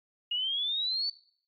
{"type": "exponential sweep", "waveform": "sine", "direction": "up", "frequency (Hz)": [2853, 4548], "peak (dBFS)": -28, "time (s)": [0.31, 1.1], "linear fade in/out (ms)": 5, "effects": ["noise-tail reverb RT60 0.6 s tail -21 dB re dry", "AAC 48 kbps"]}